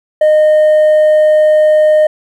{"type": "tone with hard clipping", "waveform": "triangle", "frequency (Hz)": 614, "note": "D#5", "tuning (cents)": -23, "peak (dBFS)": -4, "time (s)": [0.21, 2.07], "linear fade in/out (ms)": 5, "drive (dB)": 1, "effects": []}